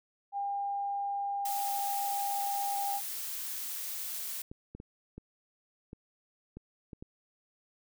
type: tone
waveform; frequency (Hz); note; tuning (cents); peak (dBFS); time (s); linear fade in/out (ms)
sine; 802; G5; +39; -31; 0.32-3.01; 50
type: noise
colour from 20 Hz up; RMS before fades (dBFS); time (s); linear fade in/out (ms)
blue; -38; 1.45-4.42; 5
type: clicks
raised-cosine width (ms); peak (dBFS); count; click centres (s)
3; -31; 8; 4.515 / 4.75 / 4.801 / 5.18 / 5.931 / 6.57 / 6.932 / 7.025
effects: none